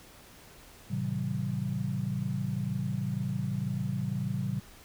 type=chord; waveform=sine; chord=A diminished seventh; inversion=none; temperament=just; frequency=110 / 132 / 158.4 / 190.08 Hz; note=A2 / C3 / Eb3 / Gb3; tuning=0 / +16 / +31 / +47 cents; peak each=-36 / -33 / -37 / -34 dBFS; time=0.9-4.6 s; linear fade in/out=10 ms; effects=pink hiss -53 dBFS RMS until 4.84 s